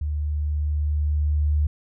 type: tone with level ramp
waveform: sine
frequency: 74.6 Hz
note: D2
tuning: 28 cents sharp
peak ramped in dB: -23 to -17 dBFS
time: 0.01-1.67 s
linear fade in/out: 5 ms
effects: none